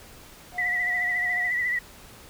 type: tone with tremolo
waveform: triangle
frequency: 719 Hz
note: F#5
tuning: 50 cents flat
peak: -33 dBFS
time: 0.52-1.52 s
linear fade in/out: 50 ms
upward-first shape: sine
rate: 2.7 Hz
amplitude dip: 35%
type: tone with vibrato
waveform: sine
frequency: 1961 Hz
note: B6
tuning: 13 cents flat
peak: -23 dBFS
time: 0.58-1.79 s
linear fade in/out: 5 ms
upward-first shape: triangle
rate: 14 Hz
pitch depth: 60 cents each way
effects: pink hiss -48 dBFS RMS until 2.29 s